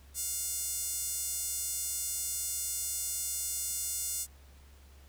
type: tone with high-pass filter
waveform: sawtooth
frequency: 708 Hz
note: F5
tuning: 23 cents sharp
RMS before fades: -35 dBFS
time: 0.14-4.27 s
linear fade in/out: 50 ms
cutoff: 7900 Hz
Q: 2
effects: added 69 Hz sine -53 dBFS peak until 5.08 s + pink hiss -62 dBFS RMS until 5.08 s